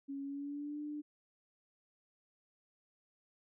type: tone with pitch glide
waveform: sine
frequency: 277.2 to 297.1 Hz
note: C#4 to D4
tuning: 0 to +20 cents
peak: -39 dBFS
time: 0.08-1.02 s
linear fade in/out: 20 ms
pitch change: +120 cents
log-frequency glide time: 0.23-0.8 s
effects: none